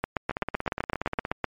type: two click trains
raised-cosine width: 0.5 ms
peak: -10 / -14 dBFS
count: 12 / 17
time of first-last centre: 0.04-1.443 / 0.31-1.251 s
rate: 7.84 / 17 Hz
effects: MP3 64 kbps